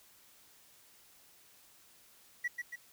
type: tone with echo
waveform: triangle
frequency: 1940 Hz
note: B6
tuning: 31 cents flat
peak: -28 dBFS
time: 2.44-2.48 s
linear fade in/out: 10 ms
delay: 140 ms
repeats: 2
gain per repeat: -5 dB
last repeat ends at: 2.76 s
effects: tanh soft clip ceiling -27 dBFS + white hiss -62 dBFS RMS until 2.92 s

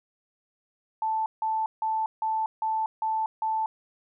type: tone bursts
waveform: sine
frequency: 880 Hz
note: A5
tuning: in tune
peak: -24 dBFS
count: 7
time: 1.02-3.66 s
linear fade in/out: 2 ms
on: 240 ms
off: 160 ms
effects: none

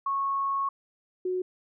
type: tone pair in turn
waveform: sine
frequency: 1100 / 367.1 Hz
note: C#6 / F#4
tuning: -14 / -14 cents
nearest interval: octave + perfect fifth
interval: 1900 cents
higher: first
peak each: -25 / -26 dBFS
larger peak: first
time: 0.06-0.69 / 1.25-1.42 s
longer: first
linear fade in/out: 5 ms
effects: none

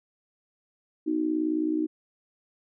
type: tone with amplitude modulation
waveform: sine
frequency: 311.1 Hz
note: D#4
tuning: in tune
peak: -20 dBFS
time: 1.06-1.87 s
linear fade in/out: 20 ms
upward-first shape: sine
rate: 59.2 Hz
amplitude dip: 80%
effects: none

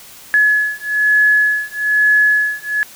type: beating tone pair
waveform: sine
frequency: 1700 / 1701.1 Hz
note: G#6 / G#6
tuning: +40 / +41 cents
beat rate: 1.1 Hz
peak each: -14 dBFS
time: 0.34-2.83 s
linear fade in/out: 0 ms
effects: white hiss -39 dBFS RMS until 2.95 s

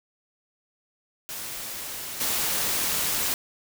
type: noise with level steps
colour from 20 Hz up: white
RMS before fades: -35 / -26 dBFS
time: 1.29-3.34 s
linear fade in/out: 0 ms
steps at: 2.2 s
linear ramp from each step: 10 ms
effects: none

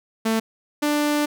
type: tone pair in turn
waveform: sawtooth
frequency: 222.9 / 295.5 Hz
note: A3 / D4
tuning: +23 / +11 cents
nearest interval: perfect fourth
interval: 488 cents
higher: second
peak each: -15 dBFS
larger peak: neither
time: 0.25-0.4 / 0.82-1.26 s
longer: second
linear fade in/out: 10 ms
effects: none

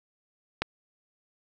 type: click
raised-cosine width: 0.3 ms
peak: -10 dBFS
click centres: 0.62 s
effects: none

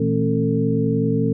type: tone cluster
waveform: sine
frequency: 119.1 / 164.3 / 221.2 / 272 / 447.6 Hz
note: A#2 / E3 / A3 / C#4 / A4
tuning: +38 / -5 / +9 / -33 / +30 cents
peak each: -23 dBFS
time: 0-1.33 s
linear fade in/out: 5 ms
effects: none

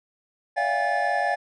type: tone cluster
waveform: triangle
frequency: 576 / 667 / 712 / 811 / 1737 Hz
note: D5 / E5 / F5 / G#5 / A6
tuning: -34 / +20 / +33 / -41 / -23 cents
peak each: -28 / -30 / -24 / -25 / -26 dBFS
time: 0.56-1.36 s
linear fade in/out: 20 ms
effects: resampled to 24000 Hz

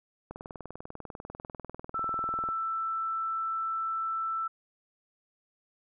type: click train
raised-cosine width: 1 ms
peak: -26 dBFS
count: 45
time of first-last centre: 0.31-2.488 s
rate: 20.2 Hz
type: tone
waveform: sine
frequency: 1327 Hz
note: E6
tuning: 11 cents sharp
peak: -29 dBFS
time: 1.94-4.48 s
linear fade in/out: 10 ms
effects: none

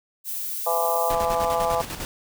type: noise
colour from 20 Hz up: violet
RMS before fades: -30 dBFS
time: 0.24-1.14 s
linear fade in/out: 50 ms
type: harmonic tone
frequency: 168 Hz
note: E3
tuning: 33 cents sharp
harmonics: 3 / 4 / 5 / 6 / 7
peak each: -27 / -25 / -26 / -30 / -29 dBFS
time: 0.66-1.82 s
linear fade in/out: 10 ms
type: noise with tremolo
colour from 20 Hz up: pink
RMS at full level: -31 dBFS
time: 1.1-2.05 s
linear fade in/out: 0 ms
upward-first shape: square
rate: 10 Hz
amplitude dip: 55%
effects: none

